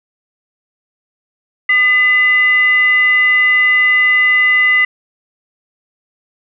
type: tone with frequency modulation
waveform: sine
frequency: 2012 Hz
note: B6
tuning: 32 cents sharp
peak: -8 dBFS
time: 1.69-4.85 s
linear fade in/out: 5 ms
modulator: 800 Hz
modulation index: 0.32
effects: none